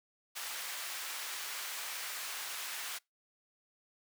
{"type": "high-pass noise", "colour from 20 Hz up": "pink", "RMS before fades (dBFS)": -41, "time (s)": [0.35, 2.99], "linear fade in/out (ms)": 20, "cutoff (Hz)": 1300, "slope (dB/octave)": 12, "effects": ["noise-tail reverb RT60 0.2 s tail -26 dB re dry"]}